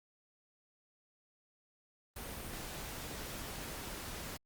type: noise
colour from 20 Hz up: pink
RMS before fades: -44 dBFS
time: 2.16-4.37 s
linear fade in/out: 5 ms
effects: Opus 32 kbps